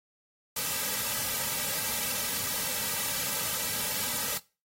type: noise with comb filter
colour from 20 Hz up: white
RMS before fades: -31 dBFS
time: 0.56-4.38 s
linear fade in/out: 5 ms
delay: 2.8 ms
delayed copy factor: -0.75
effects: noise-tail reverb RT60 0.3 s tail -20 dB re dry + AAC 48 kbps